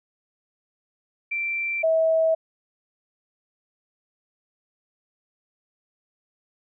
sine tone pair in turn, 2349 / 646.3 Hz, D7 / E5, 0 / -34 cents, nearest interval octave + minor seventh, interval 2234 cents, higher first, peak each -24 / -17 dBFS, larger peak second, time 1.31-1.83 / 1.83-2.35 s, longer neither, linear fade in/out 10 ms, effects none

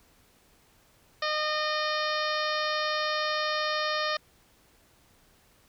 harmonic tone, 611 Hz, D#5, 32 cents flat, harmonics 1 / 2 / 3 / 4 / 5 / 6 / 7 / 8 / 9, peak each -32 / -31 / -33 / -39 / -39 / -38 / -38 / -39 / -41 dBFS, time 1.22-4.17 s, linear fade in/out 5 ms, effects pink hiss -62 dBFS RMS until 5.68 s

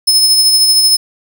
sawtooth tone with tremolo, 5200 Hz, E8, 24 cents flat, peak -3 dBFS, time 0.07-0.97 s, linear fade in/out 10 ms, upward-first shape sine, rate 13 Hz, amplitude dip 35%, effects none

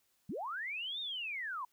sine linear two-way sweep, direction up then down, 138.59 to 3729 to 943 Hz, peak -37 dBFS, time 0.29-1.65 s, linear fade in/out 5 ms, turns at 1 s, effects white hiss -75 dBFS RMS until 1.72 s

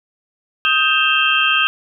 sine tone cluster, 1257 / 1572 / 2614 / 2755 / 3166 Hz, D#6 / G6 / E7 / F7 / G7, +17 / +4 / -15 / -24 / +17 cents, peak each -19 dBFS, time 0.65-1.67 s, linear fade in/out 0 ms, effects none

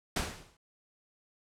pink noise with exponential decay, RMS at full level -28 dBFS, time 0.16-0.57 s, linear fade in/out 5 ms, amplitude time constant 87 ms, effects low-pass 9000 Hz 12 dB/octave

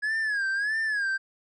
triangle tone with vibrato, 1673 Hz, G#6, 12 cents sharp, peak -23 dBFS, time 0.02-1.18 s, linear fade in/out 20 ms, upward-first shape sine, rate 1.6 Hz, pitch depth 120 cents each way, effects resampled to 22050 Hz

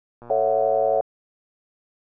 click train, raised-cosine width 1 ms, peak -29 dBFS, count 95, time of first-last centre 0.22-1.01 s, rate 119 Hz
sine chord, F# minor seventh, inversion first, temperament just, 444 / 555 / 666 / 740 Hz, A4 / C#5 / E5 / F#5, +16 / +2 / +18 / 0 cents, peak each -25 / -21 / -23 / -24 dBFS, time 0.3-1.01 s, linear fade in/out 2 ms
effects none

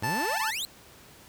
sawtooth exponential sweep, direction up, 96.3 to 4238 Hz, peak -27 dBFS, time 0.02-0.65 s, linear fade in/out 0 ms
25% pulse tone, 879 Hz, A5, 2 cents flat, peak -24 dBFS, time 0.03-0.51 s, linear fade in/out 10 ms
effects pink hiss -52 dBFS RMS until 1.28 s + high-pass 60 Hz 12 dB/octave

